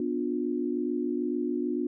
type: chord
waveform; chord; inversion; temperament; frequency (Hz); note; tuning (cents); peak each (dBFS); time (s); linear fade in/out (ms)
sine; B diminished; none; equal with one note detuned; 246.9 / 293.7 / 355.9; B3 / D4 / F4; 0 / 0 / +33; -31 / -31 / -31; 0-1.87; 2
effects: none